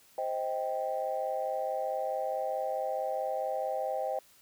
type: chord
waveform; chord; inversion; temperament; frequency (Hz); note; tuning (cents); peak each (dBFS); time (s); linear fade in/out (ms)
sine; C minor; none; just; 523.3 / 627.9 / 784.9; C5 / Eb5 / G5; 0 / +16 / +2; -34; 0.18-4.19; 2
effects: tanh soft clip ceiling -21 dBFS + white hiss -61 dBFS RMS until 4.41 s